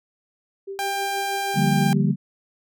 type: tone with tremolo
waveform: sine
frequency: 392 Hz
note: G4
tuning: in tune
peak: -28 dBFS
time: 0.67-2.11 s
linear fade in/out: 10 ms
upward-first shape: triangle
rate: 6.3 Hz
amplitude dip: 75%
type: tone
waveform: sawtooth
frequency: 795 Hz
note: G5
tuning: 24 cents sharp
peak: -20 dBFS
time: 0.79-1.93 s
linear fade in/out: 0 ms
type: chord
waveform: sine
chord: G minor seventh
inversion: second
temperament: equal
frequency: 146.83 / 174.61 / 196 / 233.1 Hz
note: D3 / F3 / G3 / Bb3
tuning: 0 / 0 / 0 / 0 cents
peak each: -21 / -25 / -21 / -25 dBFS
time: 1.54-2.16 s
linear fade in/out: 50 ms
effects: none